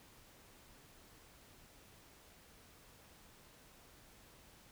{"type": "silence", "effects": ["pink hiss -62 dBFS RMS until 4.71 s"]}